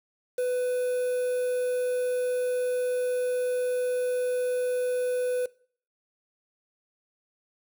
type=tone with quantisation; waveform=triangle; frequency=499.1 Hz; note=B4; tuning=18 cents sharp; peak=-22 dBFS; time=0.38-5.46 s; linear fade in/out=5 ms; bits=7; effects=noise-tail reverb RT60 0.5 s tail -22 dB re dry